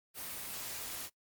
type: noise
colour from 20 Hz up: white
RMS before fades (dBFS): -42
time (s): 0.14-1.1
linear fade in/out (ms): 50
effects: noise-tail reverb RT60 0.1 s tail -19 dB re dry + Opus 32 kbps